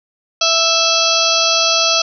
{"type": "harmonic tone with a mistuned harmonic", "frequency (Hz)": 659.3, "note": "E5", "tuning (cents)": 0, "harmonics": [1, 2, 4, 5, 6, 7, 8, 9], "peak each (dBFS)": [-20, -20, -20, -20, -20, -20, -20, -20], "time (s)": [0.41, 2.02], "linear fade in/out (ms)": 5, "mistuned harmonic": 6, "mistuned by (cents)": 52, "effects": []}